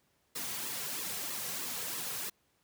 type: noise with flanger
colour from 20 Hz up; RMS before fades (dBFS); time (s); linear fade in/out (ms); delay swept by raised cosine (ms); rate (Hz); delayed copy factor
white; -38; 0.35-2.3; 10; 1.3 to 3.4; 3.1; -0.7
effects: pink hiss -73 dBFS RMS until 2.63 s + high-pass 80 Hz 12 dB/octave